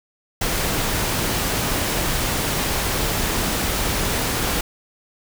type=noise; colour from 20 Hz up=pink; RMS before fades=-22 dBFS; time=0.41-4.61 s; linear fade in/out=5 ms; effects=none